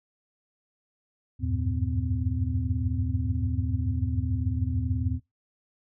sine tone cluster, 79 / 92.6 / 99.4 / 117.6 / 255.9 Hz, D#2 / F#2 / G2 / A#2 / C4, +27 / +2 / +25 / +16 / -38 cents, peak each -29 / -32 / -31 / -32 / -34 dBFS, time 1.39-5.2 s, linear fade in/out 50 ms, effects noise-tail reverb RT60 0.2 s tail -22 dB re dry

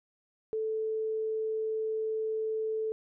sine tone, 438.7 Hz, A4, 5 cents flat, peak -29 dBFS, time 0.53-2.92 s, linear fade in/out 0 ms, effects none

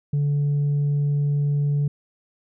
sine tone with tanh clipping, 144.5 Hz, D3, 28 cents flat, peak -19 dBFS, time 0.13-1.88 s, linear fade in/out 5 ms, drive 1 dB, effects none

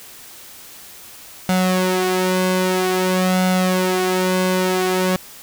sawtooth tone with flanger, 184.6 Hz, F#3, 4 cents flat, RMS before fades -18 dBFS, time 1.49-5.16 s, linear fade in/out 0 ms, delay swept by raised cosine 1.4 to 3.5 ms, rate 0.51 Hz, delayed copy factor +0.7, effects white hiss -40 dBFS RMS until 5.42 s

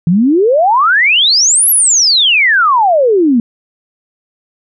sine exponential two-way sweep, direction up then down, 159.2 to 11840 to 223.7 Hz, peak -6 dBFS, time 0.07-3.4 s, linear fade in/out 2 ms, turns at 1.7 s, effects none

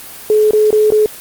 sine tone with dropouts, 427.3 Hz, G#4, 49 cents sharp, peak -7 dBFS, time 0.3-1.06 s, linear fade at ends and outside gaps 1 ms, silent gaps 0.509-0.533 / 0.706-0.728 / 0.904-0.921 s, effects white hiss -32 dBFS RMS until 1.2 s + Opus 32 kbps

